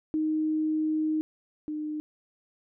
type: tone pair in turn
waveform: sine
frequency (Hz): 311.1 / 304.3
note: D#4 / D#4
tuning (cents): 0 / -38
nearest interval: unison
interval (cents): 38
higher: first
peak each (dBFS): -24 / -30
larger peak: first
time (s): 0.14-1.21 / 1.68-2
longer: first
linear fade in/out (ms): 0
effects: none